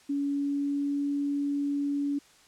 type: tone with pitch glide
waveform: sine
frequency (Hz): 282.6 to 284.7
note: C#4 to C#4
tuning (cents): +34 to +46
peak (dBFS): -26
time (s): 0.09-2.19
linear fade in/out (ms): 10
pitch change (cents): +12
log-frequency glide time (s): 0.25-1.11
effects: white hiss -58 dBFS RMS until 2.47 s + low-pass 8000 Hz 12 dB/octave